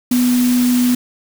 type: tone in noise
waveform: sine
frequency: 246.9 Hz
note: B3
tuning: in tune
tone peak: -11 dBFS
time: 0.11-0.95 s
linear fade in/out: 5 ms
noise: white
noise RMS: -25 dBFS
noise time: 0.11-0.95 s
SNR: +11 dB
effects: none